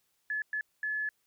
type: tone bursts at uneven times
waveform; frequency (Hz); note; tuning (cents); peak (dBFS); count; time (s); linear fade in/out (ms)
sine; 1716; A6; -44; -30; 3; 0.3-0.42 / 0.53-0.61 / 0.83-1.09; 2
effects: white hiss -75 dBFS RMS until 1.26 s